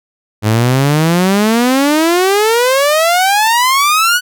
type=exponential sweep; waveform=sawtooth; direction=up; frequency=103.83 to 1500 Hz; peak=-5 dBFS; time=0.42-4.21 s; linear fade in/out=50 ms; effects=none